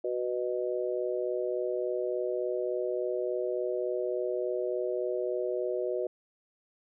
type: harmonic tone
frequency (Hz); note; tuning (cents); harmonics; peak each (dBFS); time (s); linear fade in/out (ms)
123.47; B2; 0; 3 / 4 / 5; -32 / -33 / -34; 0.04-6.07; 5
effects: none